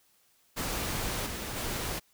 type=noise with level steps; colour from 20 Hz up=pink; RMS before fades=-33 / -37 / -34 dBFS; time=0.56-2 s; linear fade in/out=20 ms; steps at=1.26 / 1.56 s; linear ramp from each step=5 ms; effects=white hiss -67 dBFS RMS until 2.13 s